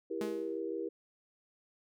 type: chord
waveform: sine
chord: E diminished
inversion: none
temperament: just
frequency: 329.6 / 395.6 / 474.7 Hz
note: E4 / G4 / Bb4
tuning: 0 / +16 / +31 cents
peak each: -39 dBFS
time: 0.1-0.89 s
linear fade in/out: 10 ms
type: tone with exponential decay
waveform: sawtooth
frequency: 211.6 Hz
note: G#3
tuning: 33 cents sharp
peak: -31 dBFS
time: 0.21-0.61 s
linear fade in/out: 2 ms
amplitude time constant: 86 ms
effects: none